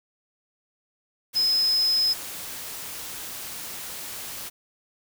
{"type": "tone in noise", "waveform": "sine", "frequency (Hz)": 5100, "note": "D#8", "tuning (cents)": 42, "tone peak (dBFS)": -19, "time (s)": [1.35, 2.14], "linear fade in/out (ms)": 20, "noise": "white", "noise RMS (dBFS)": -36, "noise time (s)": [1.33, 4.5], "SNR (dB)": 14, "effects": []}